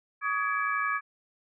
sine tone cluster, 1137 / 1248 / 1673 / 2310 Hz, C#6 / D#6 / G#6 / D7, +44 / +5 / +12 / -29 cents, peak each -31 / -32 / -30 / -35 dBFS, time 0.21-1.01 s, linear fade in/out 50 ms, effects none

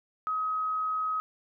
sine tone, 1268 Hz, D#6, 32 cents sharp, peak -27 dBFS, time 0.27-1.2 s, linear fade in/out 0 ms, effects none

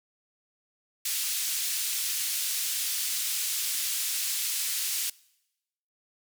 white band-pass noise, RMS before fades -30 dBFS, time 1.05-5.1 s, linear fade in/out 5 ms, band 2800 to 14000 Hz, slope 12 dB/octave, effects noise-tail reverb RT60 0.9 s tail -23 dB re dry

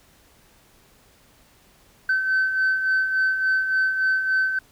sine beating tone pair, 1531 / 1534.5 Hz, G6 / G6, -41 / -37 cents, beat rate 3.5 Hz, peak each -26 / -18 dBFS, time 2.09-4.59 s, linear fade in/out 5 ms, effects tanh soft clip ceiling -15 dBFS + pink hiss -56 dBFS RMS until 4.71 s

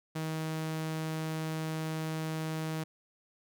sawtooth tone, 158.5 Hz, D#3, 32 cents sharp, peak -29 dBFS, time 0.15-2.84 s, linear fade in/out 10 ms, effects none

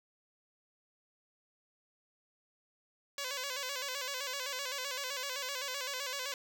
5% pulse tone with vibrato, 536 Hz, C5, 42 cents sharp, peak -25 dBFS, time 3.18-6.34 s, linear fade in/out 2 ms, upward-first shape square, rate 7.8 Hz, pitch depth 86 cents each way, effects none

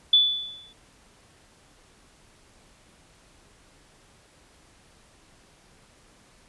sine tone with exponential decay, 3469 Hz, A7, 25 cents flat, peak -12 dBFS, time 0.13-0.73 s, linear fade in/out 5 ms, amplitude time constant 130 ms, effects pink hiss -57 dBFS RMS until 6.48 s + resampled to 24000 Hz

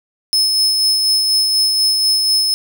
40% pulse tone with tremolo, 5200 Hz, E8, 24 cents flat, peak -10 dBFS, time 0.33-2.54 s, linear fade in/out 0 ms, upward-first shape sine, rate 4.1 Hz, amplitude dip 30%, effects none

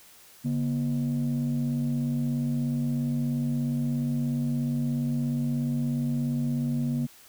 sine tone pair together, 142.17 / 239.1 Hz, C#3 / A#3, +44 / +44 cents, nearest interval major sixth, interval 900 cents, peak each -26 / -25 dBFS, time 0.44-7.07 s, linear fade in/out 20 ms, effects tanh soft clip ceiling -21 dBFS + white hiss -53 dBFS RMS until 7.28 s

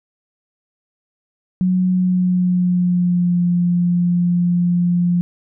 sine tone with pitch glide, 183.5 to 175.42 Hz, F#3 to F3, -14 to +8 cents, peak -13 dBFS, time 1.61-5.21 s, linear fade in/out 0 ms, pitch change -78 cents, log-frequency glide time 1.9-3.42 s, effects none

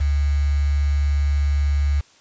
sine tone with quantisation, 71.8 Hz, D2, 39 cents flat, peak -16 dBFS, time 0-2.01 s, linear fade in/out 10 ms, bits 6, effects white hiss -53 dBFS RMS until 2.2 s + resampled to 16000 Hz

